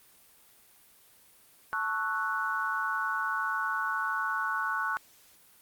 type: chord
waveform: sine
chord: F# minor seventh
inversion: first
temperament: equal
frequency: 880 / 1108.7 / 1318.5 / 1480 Hz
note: A5 / C#6 / E6 / F#6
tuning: 0 / 0 / 0 / 0 cents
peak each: -37 / -33 / -37 / -31 dBFS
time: 1.73-4.97 s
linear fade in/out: 0 ms
effects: white hiss -59 dBFS RMS until 5.61 s + Opus 32 kbps